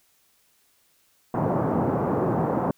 pink band-pass noise, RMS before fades -24 dBFS, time 1.34-2.71 s, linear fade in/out 2 ms, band 120 to 1000 Hz, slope 24 dB/octave, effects white hiss -64 dBFS RMS until 2.77 s

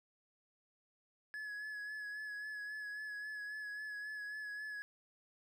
triangle tone with vibrato, 1696 Hz, G#6, 36 cents sharp, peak -40 dBFS, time 1.34-4.82 s, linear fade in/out 0 ms, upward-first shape sine, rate 3.7 Hz, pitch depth 28 cents each way, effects none

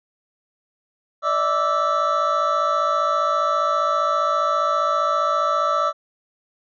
triangle tone cluster, 588 / 643 / 1162 / 1322 Hz, D5 / E5 / D6 / E6, +2 / -43 / -19 / +5 cents, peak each -23 / -25 / -21 / -19 dBFS, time 1.22-5.93 s, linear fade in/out 50 ms, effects resampled to 16000 Hz

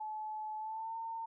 sine tone with pitch glide, 861 to 907.5 Hz, A5 to A#5, -38 to -47 cents, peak -38 dBFS, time 0-1.26 s, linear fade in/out 10 ms, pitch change +91 cents, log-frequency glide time 0.57-0.95 s, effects none

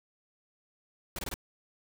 pink noise bursts, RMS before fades -37 dBFS, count 4, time 1.16-1.341 s, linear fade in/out 2 ms, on 28 ms, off 23 ms, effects none

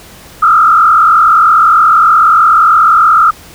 sine tone with frequency modulation, 1300 Hz, E6, 24 cents flat, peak -3 dBFS, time 0.42-3.31 s, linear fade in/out 10 ms, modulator 43.2 Hz, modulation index 1.9, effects pink hiss -35 dBFS RMS until 3.54 s

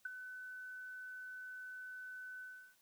sine tone with ADSR envelope, 1507 Hz, F#6, 31 cents sharp, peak -36 dBFS, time 0.05-2.76 s, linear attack 6 ms, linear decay 16 ms, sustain -10 dB, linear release 350 ms, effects white hiss -72 dBFS RMS until 2.81 s

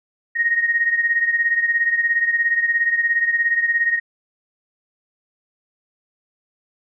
sine beating tone pair, 1864.7 / 1881.7 Hz, A#6 / A#6, 0 / +16 cents, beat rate 17 Hz, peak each -17 / -22 dBFS, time 0.35-4 s, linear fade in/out 20 ms, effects none

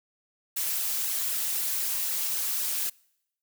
blue noise with flanger, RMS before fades -29 dBFS, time 0.56-2.9 s, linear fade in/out 10 ms, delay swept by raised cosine 0.87 to 6.47 ms, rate 3.9 Hz, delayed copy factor -0.95, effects noise-tail reverb RT60 0.8 s tail -26 dB re dry

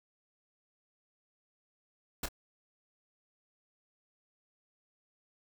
pink noise with echo, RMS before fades -34 dBFS, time 2.23-2.26 s, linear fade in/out 5 ms, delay 27 ms, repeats 1, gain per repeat -10 dB, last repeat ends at 2.287 s, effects none

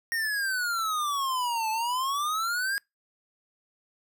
square exponential two-way sweep, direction down then up, 1864.7 to 866 to 1649 Hz, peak -27 dBFS, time 0.12-2.78 s, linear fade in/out 0 ms, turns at 1.7 s, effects noise-tail reverb RT60 0.2 s tail -26 dB re dry

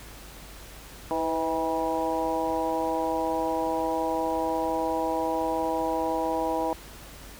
harmonic tone with a mistuned harmonic, 161.3 Hz, E3, 37 cents flat, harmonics 2 / 3 / 4 / 5 / 6, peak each -31 / -31 / -31 / -31 / -31 dBFS, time 1.11-6.73 s, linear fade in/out 0 ms, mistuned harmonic 3, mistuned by +46 cents, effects added 50 Hz sine -47 dBFS peak until 7.39 s + pink hiss -46 dBFS RMS until 7.39 s

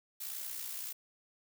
blue noise with amplitude modulation, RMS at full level -39 dBFS, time 0.2-0.93 s, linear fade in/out 10 ms, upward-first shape sine, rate 61.3 Hz, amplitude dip 50%, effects none

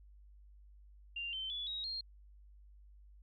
sine tone with pitch steps, 2785 / 3090 / 3429 / 3804 / 4221 Hz, F7 / G7 / A7 / A#7 / C8, -5 / -26 / -45 / +34 / +14 cents, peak -38 dBFS, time 1.16-2.01 s, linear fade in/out 5 ms, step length 170 ms, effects added 50 Hz sine -56 dBFS peak until 3.22 s

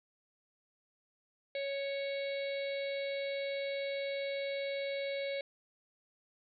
harmonic tone, 554.4 Hz, C#5, in tune, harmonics 1 / 3 / 4 / 5 / 6 / 7 / 8, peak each -35 / -52 / -43 / -55 / -54 / -47 / -54 dBFS, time 1.55-5.41 s, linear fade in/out 2 ms, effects none

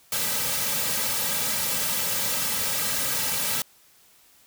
white noise with comb filter, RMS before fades -26 dBFS, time 0.12-3.62 s, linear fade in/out 2 ms, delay 2.8 ms, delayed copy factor -0.9, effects white hiss -57 dBFS RMS until 4.46 s

